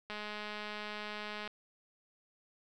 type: click train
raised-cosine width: 0.3 ms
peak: -26 dBFS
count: 290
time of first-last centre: 0.1-1.476 s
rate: 210 Hz
effects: none